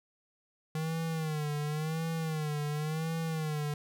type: tone with vibrato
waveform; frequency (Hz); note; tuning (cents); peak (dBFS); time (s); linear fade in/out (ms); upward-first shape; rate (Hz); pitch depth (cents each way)
square; 155.56; D#3; 0; -32; 0.75-3.74; 2; sine; 0.93; 90
effects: none